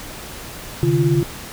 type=tone cluster; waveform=sine; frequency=134.1 / 151 / 344.9 Hz; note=C3 / D3 / F4; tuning=+43 / +48 / -22 cents; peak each=-18 dBFS; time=0.83-1.23 s; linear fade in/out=0 ms; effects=pink hiss -34 dBFS RMS until 1.52 s